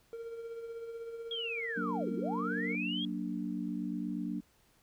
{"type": "tone with tremolo", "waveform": "triangle", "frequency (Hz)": 461.1, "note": "A#4", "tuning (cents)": -19, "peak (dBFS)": -36, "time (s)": [0.13, 2.75], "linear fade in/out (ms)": 0, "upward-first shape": "triangle", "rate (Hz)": 16, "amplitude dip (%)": 50}
{"type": "linear two-way sweep", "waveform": "sine", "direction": "down then up", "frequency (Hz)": [3334, 185, 3334], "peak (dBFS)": -35, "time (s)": [1.31, 3.05], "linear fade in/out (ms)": 2, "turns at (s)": 2.13}
{"type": "chord", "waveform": "sine", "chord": "Gb augmented", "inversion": "none", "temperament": "equal", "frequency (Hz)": [185, 233.1, 293.7], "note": ["Gb3", "Bb3", "D4"], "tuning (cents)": [0, 0, 0], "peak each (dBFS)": -38, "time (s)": [1.76, 4.41], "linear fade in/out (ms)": 20}
{"effects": ["pink hiss -68 dBFS RMS until 4.82 s"]}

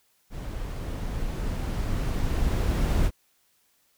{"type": "noise with level ramp", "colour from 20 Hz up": "brown", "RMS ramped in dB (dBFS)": [-34, -22], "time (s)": [0.3, 3.11], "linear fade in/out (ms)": 50, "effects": ["white hiss -67 dBFS RMS until 3.97 s"]}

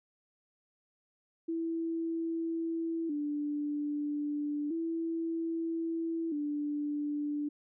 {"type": "tone with vibrato", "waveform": "sine", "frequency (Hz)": 311.2, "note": "D#4", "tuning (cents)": 0, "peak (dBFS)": -31, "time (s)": [1.48, 7.49], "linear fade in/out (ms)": 10, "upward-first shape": "square", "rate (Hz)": 0.31, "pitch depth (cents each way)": 100, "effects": []}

